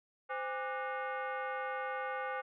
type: tone with frequency modulation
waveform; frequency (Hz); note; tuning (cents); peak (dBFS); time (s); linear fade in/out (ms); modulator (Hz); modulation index
sine; 147.6; D3; +9; -35; 0.29-2.42; 20; 665; 2.4
effects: none